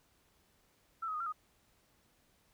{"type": "tone with pitch steps", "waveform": "sine", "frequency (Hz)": [1334, 1268, 1232, 1365, 1244], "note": ["E6", "D#6", "D#6", "F6", "D#6"], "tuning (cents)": [20, 32, -17, -40, -1], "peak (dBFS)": -35, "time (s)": [1.02, 1.325], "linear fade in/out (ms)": 10, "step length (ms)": 61, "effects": ["pink hiss -71 dBFS RMS until 2.53 s"]}